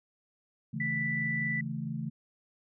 sine chord, A major, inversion first, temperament equal with one note detuned, 138.59 / 163.11 / 220 Hz, C#3 / E3 / A3, 0 / -18 / 0 cents, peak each -37 dBFS, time 0.73-2.1 s, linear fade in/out 10 ms
sine tone, 1975.5 Hz, B6, in tune, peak -30 dBFS, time 0.8-1.61 s, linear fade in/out 5 ms
effects none

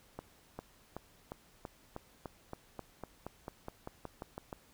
accelerating click train, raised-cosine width 1 ms, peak -27 dBFS, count 18, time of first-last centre 0.19-4.528 s, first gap 400 ms, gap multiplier 0.94, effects pink hiss -64 dBFS RMS until 4.73 s

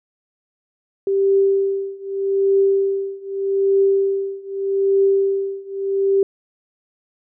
sine tone with tremolo, 392 Hz, G4, in tune, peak -11 dBFS, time 1.07-6.23 s, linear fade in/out 2 ms, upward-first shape triangle, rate 0.82 Hz, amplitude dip 95%, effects none

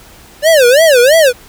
square tone with vibrato, 562 Hz, C#5, 24 cents sharp, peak -5 dBFS, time 0.42-1.33 s, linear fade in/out 50 ms, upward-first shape sine, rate 3 Hz, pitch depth 280 cents each way, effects pink hiss -39 dBFS RMS until 1.48 s

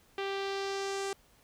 sawtooth tone with low-pass filter sweep, 392.7 Hz, G4, 3 cents sharp, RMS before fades -35 dBFS, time 0.18-1.13 s, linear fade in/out 2 ms, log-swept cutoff 3200 to 8100 Hz, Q 1.7, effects pink hiss -64 dBFS RMS until 1.43 s

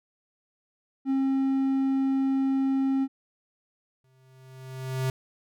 triangle tone, 268.7 Hz, C4, 46 cents sharp, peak -20 dBFS, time 1.05-3.08 s, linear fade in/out 50 ms
square tone with exponential growth, 130.81 Hz, C3, in tune, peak -24 dBFS, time 4.04-5.1 s, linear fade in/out 2 ms, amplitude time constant 230 ms
effects none

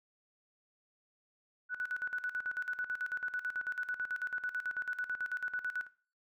sine tone with tremolo, 1482 Hz, F#6, 2 cents sharp, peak -32 dBFS, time 1.69-5.88 s, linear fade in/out 50 ms, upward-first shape square, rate 9.1 Hz, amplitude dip 80%, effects noise-tail reverb RT60 0.4 s tail -18 dB re dry

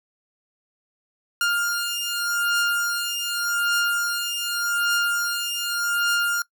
sawtooth beating tone pair, 1406 / 1406.85 Hz, F6 / F6, +11 / +12 cents, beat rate 0.85 Hz, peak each -21 dBFS, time 1.41-6.42 s, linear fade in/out 2 ms, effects noise-tail reverb RT60 0.1 s tail -21 dB re dry

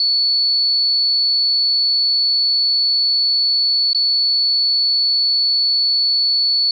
sine tone with dropouts, 4435 Hz, C#8, in tune, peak -13 dBFS, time 0-6.71 s, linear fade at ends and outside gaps 2 ms, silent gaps 3.932-3.947 s, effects none

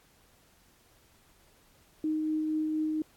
sine tone with tremolo, 310.7 Hz, D#4, 2 cents flat, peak -26 dBFS, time 2.04-3.02 s, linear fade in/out 2 ms, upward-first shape triangle, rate 4.2 Hz, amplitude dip 25%, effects pink hiss -63 dBFS RMS until 3.16 s + AAC 64 kbps

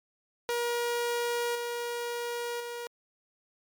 sawtooth tone with level steps, 476.6 Hz, A#4, 38 cents sharp, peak -24 / -28 / -32 dBFS, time 0.49-2.87 s, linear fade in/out 0 ms, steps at 1.55 / 2.6 s, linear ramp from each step 5 ms, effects MP3 96 kbps

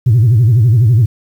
sine tone with vibrato, 115.6 Hz, A#2, 14 cents flat, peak -4 dBFS, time 0.06-1.06 s, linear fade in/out 10 ms, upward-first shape sine, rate 12 Hz, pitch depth 190 cents each way, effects tanh soft clip ceiling -3 dBFS + 7-bit

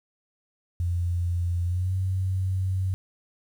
sine tone with pitch glide, 87.31 to 94.12 Hz, F2 to F#2, 0 to +30 cents, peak -23 dBFS, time 0.8-2.94 s, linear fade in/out 0 ms, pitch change +130 cents, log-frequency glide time 1.65-1.94 s, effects 9-bit

